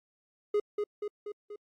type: tone with echo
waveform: triangle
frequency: 415.3 Hz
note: G#4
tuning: in tune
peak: -22 dBFS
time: 0.54-0.6 s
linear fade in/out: 5 ms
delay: 240 ms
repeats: 4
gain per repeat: -4 dB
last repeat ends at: 1.56 s
effects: AAC 64 kbps